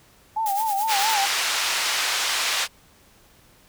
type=tone with vibrato; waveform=sine; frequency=838 Hz; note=G#5; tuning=15 cents sharp; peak=-21 dBFS; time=0.36-1.26 s; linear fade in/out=10 ms; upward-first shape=sine; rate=4.4 Hz; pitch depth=120 cents each way
type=noise with tremolo; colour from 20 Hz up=blue; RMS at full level=-30 dBFS; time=0.46-1.14 s; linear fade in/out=0 ms; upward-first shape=sine; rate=9.3 Hz; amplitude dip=65%
type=band-pass noise; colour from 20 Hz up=white; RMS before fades=-24 dBFS; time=0.87-2.68 s; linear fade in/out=50 ms; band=840 to 5100 Hz; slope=12 dB/octave
effects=pink hiss -55 dBFS RMS until 3.68 s